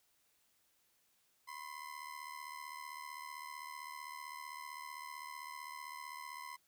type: ring-modulated tone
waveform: 30% pulse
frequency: 1028 Hz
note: C6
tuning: 31 cents flat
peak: -40 dBFS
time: 1.47-6.57 s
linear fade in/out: 20 ms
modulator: 37.8 Hz
effects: white hiss -75 dBFS RMS until 6.67 s